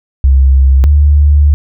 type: tone pair in turn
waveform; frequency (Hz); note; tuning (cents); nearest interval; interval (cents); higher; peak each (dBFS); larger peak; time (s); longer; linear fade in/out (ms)
sine; 66.9 / 73.01; C2 / D2; +39 / -10; major second; 151; second; -3; neither; 0.24-0.84 / 0.84-1.54; second; 0
effects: none